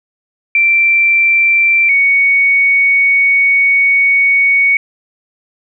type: tone pair in turn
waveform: sine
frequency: 2349 / 2230 Hz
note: D7 / C#7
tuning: 0 / +10 cents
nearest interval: minor second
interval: 90 cents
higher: first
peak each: -7 dBFS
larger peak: neither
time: 0.55-1.89 / 1.89-4.77 s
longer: second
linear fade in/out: 2 ms
effects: none